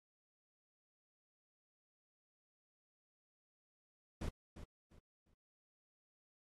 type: noise with echo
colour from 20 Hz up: brown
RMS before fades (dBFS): -40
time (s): 4.21-4.29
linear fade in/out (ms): 5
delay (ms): 350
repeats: 3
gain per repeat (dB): -11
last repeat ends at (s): 5.34
effects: AAC 32 kbps